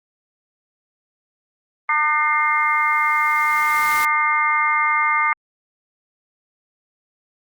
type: harmonic tone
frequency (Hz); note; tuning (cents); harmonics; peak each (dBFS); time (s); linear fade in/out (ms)
301.9; D4; +48; 3 / 4 / 5 / 6 / 7; -24 / -19 / -29 / -30 / -19; 1.89-5.33; 2
type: noise with exponential growth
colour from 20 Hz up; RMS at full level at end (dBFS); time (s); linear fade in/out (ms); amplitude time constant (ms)
white; -28; 2.07-4.05; 2; 430
effects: Opus 48 kbps